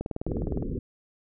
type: click train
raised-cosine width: 2 ms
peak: -17 dBFS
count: 13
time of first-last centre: 0.01-0.625 s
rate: 19.5 Hz
type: low-pass noise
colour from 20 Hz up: pink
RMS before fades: -31 dBFS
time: 0.27-0.79 s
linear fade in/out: 5 ms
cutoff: 490 Hz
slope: 96 dB/octave
effects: none